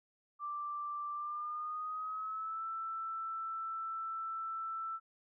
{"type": "tone with pitch glide", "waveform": "sine", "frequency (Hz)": [1176, 1327.7], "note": ["D6", "E6"], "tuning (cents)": [2, 12], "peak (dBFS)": -37, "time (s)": [0.39, 5], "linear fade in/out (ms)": 50, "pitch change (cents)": 210, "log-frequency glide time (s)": [1.13, 2.66], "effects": []}